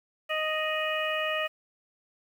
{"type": "harmonic tone with a mistuned harmonic", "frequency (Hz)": 622.3, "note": "D#5", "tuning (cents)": 0, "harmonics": [1, 2, 3, 4, 5], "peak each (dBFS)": [-31, -34, -33, -34, -35], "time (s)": [0.29, 1.48], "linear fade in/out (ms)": 20, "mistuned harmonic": 5, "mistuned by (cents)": -110, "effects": ["9-bit"]}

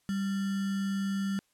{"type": "tone with sample-and-hold", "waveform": "sine", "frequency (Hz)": 196, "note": "G3", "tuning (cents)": 0, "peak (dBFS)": -28, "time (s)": [0.09, 1.39], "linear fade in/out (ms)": 0, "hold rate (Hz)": 1575, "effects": ["white hiss -72 dBFS RMS until 1.53 s", "low-pass 11000 Hz 12 dB/octave"]}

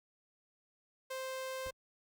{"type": "tone", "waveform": "sawtooth", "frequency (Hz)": 523.3, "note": "C5", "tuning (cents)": 0, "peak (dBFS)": -35, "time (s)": [1.1, 1.71], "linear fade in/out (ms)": 10}
{"type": "noise with exponential decay", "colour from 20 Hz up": "brown", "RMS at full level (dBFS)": -42, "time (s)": [1.66, 1.73], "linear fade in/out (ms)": 2, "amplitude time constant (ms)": 15}
{"effects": []}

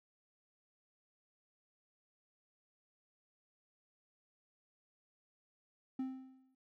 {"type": "tone with exponential decay", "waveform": "triangle", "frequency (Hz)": 261.6, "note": "C4", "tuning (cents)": 0, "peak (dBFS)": -32, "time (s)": [5.99, 6.55], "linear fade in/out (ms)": 5, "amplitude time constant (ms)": 120, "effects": []}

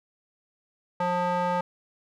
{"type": "tone with band-pass filter", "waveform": "square", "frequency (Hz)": 177.9, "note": "F3", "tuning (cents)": 32, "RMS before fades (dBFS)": -26, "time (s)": [1, 1.61], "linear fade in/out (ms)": 5, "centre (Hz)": 870, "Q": 2, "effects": []}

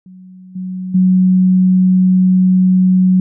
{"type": "tone with level steps", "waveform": "sine", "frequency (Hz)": 185, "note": "F#3", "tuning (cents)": 0, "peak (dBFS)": [-34, -20, -7], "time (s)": [0.06, 3.2], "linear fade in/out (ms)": 2, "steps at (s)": [0.55, 0.94], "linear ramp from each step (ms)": 10, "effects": []}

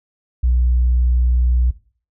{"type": "tone", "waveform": "sine", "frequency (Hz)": 61.2, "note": "B1", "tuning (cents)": -15, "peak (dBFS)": -11, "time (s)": [0.43, 1.71], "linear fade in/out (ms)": 10, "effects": ["noise-tail reverb RT60 0.4 s tail -17 dB re dry", "tanh soft clip ceiling -9 dBFS"]}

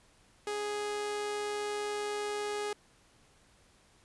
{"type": "tone with amplitude modulation", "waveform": "sawtooth", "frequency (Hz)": 415.3, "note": "G#4", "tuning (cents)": 0, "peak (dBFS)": -28, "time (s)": [0.47, 2.73], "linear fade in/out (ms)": 2, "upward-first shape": "sine", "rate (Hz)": 135, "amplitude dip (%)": 25, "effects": ["pink hiss -64 dBFS RMS until 4.04 s", "resampled to 24000 Hz"]}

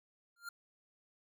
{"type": "tone with exponential growth", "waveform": "square", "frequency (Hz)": 1396.9, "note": "F6", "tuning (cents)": 0, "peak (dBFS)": -39, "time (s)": [0.36, 0.49], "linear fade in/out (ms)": 5, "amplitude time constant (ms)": 28, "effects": []}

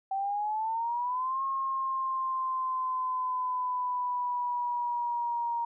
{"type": "exponential two-way sweep", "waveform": "sine", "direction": "up then down", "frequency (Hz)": [770, 1080, 937], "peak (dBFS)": -28, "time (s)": [0.11, 5.65], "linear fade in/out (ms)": 5, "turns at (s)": 1.43, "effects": []}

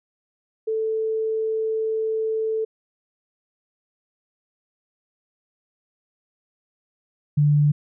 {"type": "tone pair in turn", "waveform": "sine", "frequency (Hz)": [440.9, 147.13], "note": ["A4", "D3"], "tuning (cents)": [4, 4], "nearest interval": "octave + perfect fifth", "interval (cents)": 1900, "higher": "first", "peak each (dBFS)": [-21, -14], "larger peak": "second", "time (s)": [[0.67, 2.65], [7.37, 7.72]], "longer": "first", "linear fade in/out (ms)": 10, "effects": []}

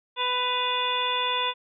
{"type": "harmonic tone with a mistuned harmonic", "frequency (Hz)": 496.8, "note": "B4", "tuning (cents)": 10, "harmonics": [1, 2, 3, 4, 5, 6, 7], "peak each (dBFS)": [-34, -27, -37, -37, -33, -35, -28], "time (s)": [0.16, 1.54], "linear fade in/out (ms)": 50, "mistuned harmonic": 6, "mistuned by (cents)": -83, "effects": []}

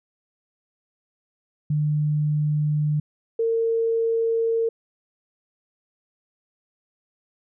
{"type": "tone pair in turn", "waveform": "sine", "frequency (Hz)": [150, 455.8], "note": ["D3", "A#4"], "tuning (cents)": [37, -39], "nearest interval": "octave + perfect fifth", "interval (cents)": 1924, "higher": "second", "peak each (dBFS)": -19, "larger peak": "neither", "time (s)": [[1.7, 3], [3.39, 4.69]], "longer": "neither", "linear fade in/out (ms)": 5, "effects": []}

